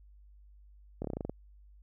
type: slowing click train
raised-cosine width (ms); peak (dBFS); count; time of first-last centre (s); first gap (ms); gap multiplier
2; -22; 9; 1.02-1.296; 25; 1.09
effects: added 50 Hz sine -54 dBFS peak until 1.82 s